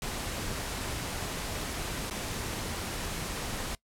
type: noise with dropouts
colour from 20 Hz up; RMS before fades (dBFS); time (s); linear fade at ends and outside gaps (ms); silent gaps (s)
pink; -35; 0.02-3.75; 1; 2.099-2.109
effects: noise-tail reverb RT60 0.1 s tail -22 dB re dry + low-pass 12000 Hz 12 dB/octave